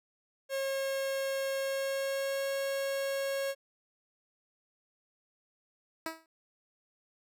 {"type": "tone with pitch glide", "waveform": "45% pulse", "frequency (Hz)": [542, 547.7], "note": ["C#5", "C#5"], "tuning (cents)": [-39, -21], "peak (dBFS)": -31, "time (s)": [0.49, 3.55], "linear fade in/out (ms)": 50, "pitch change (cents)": 18, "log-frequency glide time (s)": [1.58, 2.48]}
{"type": "tone with exponential decay", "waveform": "10% pulse", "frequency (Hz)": 323.5, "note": "E4", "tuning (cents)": -32, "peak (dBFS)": -23, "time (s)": [6.06, 6.26], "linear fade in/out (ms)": 1, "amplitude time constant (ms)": 43}
{"effects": []}